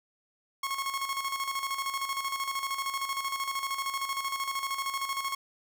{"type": "tone with tremolo", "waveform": "sawtooth", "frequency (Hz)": 1092, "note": "C#6", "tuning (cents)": -26, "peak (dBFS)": -25, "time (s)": [0.63, 5.35], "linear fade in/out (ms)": 5, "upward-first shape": "square", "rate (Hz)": 13, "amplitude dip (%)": 55, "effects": []}